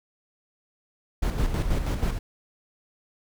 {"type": "noise with tremolo", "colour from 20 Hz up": "brown", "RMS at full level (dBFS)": -23, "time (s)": [1.22, 2.19], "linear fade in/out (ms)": 10, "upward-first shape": "square", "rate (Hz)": 6.2, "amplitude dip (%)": 50, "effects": []}